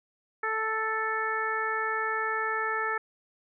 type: harmonic tone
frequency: 440 Hz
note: A4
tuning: in tune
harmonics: 1 / 2 / 3 / 4 / 5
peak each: -35 / -35 / -31 / -31 / -39 dBFS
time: 0.43-2.98 s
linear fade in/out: 5 ms
effects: none